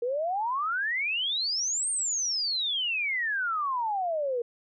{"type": "exponential two-way sweep", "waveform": "sine", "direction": "up then down", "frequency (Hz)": [463.6, 8870, 463.6], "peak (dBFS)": -26, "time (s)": [0.02, 4.42], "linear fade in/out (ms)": 5, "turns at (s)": 1.9, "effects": []}